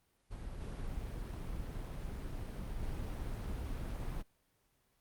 brown noise with level steps, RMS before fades -44 / -41 / -39 dBFS, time 0.3-4.23 s, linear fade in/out 20 ms, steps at 0.6 / 2.79 s, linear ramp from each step 10 ms, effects pink hiss -75 dBFS RMS until 5 s + Opus 32 kbps

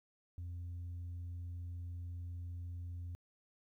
sine tone, 87.31 Hz, F2, in tune, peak -39 dBFS, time 0.38-3.15 s, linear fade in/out 0 ms, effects tanh soft clip ceiling -40 dBFS + 13-bit

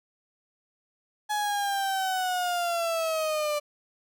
35% pulse linear sweep, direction down, 845 to 587.3 Hz, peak -24 dBFS, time 1.29-3.6 s, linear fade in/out 20 ms, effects none

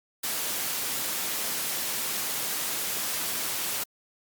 white high-pass noise, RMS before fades -30 dBFS, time 0.23-3.84 s, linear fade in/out 10 ms, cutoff 130 Hz, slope 12 dB/octave, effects Opus 48 kbps

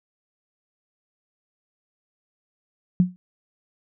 sine tone with exponential decay, 180.9 Hz, F#3, 39 cents flat, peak -10 dBFS, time 3-3.16 s, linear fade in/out 0 ms, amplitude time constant 33 ms, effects none

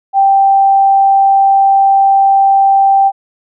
sine tone, 784 Hz, G5, in tune, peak -5 dBFS, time 0.13-3.12 s, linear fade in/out 50 ms, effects none

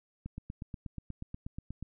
click train, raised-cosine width 5 ms, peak -27 dBFS, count 14, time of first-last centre 0.26-1.826 s, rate 8.3 Hz, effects none

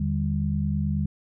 sine tone cluster, 81.2 / 150.5 / 199.9 Hz, E2 / D3 / G3, -26 / +43 / +34 cents, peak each -27 dBFS, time 0-1.06 s, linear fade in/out 5 ms, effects none

